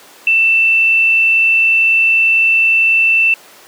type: tone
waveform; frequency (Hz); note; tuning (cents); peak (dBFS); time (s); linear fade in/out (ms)
sine; 2669; E7; +21; -8; 0.27-3.34; 2
effects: pink hiss -40 dBFS RMS until 3.67 s + high-pass 400 Hz 12 dB/octave